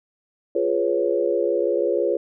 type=chord; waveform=sine; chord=C# dominant seventh; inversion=first; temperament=equal; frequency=349.2 / 415.3 / 493.9 / 554.4 Hz; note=E#4 / G#4 / B4 / C#5; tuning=0 / 0 / 0 / 0 cents; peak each=-24 dBFS; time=0.55-2.17 s; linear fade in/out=5 ms; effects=none